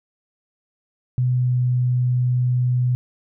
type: tone with pitch glide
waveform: sine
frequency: 125.6 to 124.66 Hz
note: B2 to B2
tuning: +30 to +17 cents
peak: -16 dBFS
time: 1.18-2.95 s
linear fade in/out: 0 ms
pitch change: -13 cents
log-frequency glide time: 1.3-1.58 s
effects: none